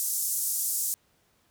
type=band-pass noise; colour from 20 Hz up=white; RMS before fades=-29 dBFS; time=0-0.94 s; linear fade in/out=0 ms; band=6600 to 14000 Hz; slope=24 dB/octave; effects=pink hiss -67 dBFS RMS until 1.5 s + high-pass 60 Hz 12 dB/octave